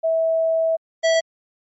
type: tone pair in turn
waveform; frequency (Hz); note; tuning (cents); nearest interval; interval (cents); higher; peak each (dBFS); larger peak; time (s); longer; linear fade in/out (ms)
sine / square; 651 / 654.2; E5 / E5; -22 / -13; unison; 9; second; -16 / -15; second; 0.03-0.77 / 1.03-1.21; first; 20
effects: MP3 32 kbps